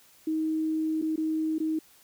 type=tone with dropouts; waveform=sine; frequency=315.5 Hz; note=D#4; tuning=24 cents sharp; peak=-25 dBFS; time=0.27-1.79 s; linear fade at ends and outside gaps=5 ms; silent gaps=1.016-1.023 / 1.16-1.177 / 1.584-1.601 s; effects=white hiss -58 dBFS RMS until 2.03 s